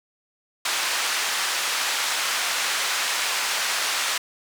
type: band-pass noise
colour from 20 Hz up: pink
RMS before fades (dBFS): -25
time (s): 0.65-4.18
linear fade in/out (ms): 5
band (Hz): 1200 to 8400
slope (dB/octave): 12
effects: none